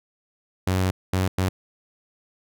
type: tone bursts at uneven times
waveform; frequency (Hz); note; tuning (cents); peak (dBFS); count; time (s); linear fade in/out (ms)
sawtooth; 93.3; F#2; +15; -16; 3; 0.67-0.91 / 1.13-1.28 / 1.38-1.49; 5
effects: none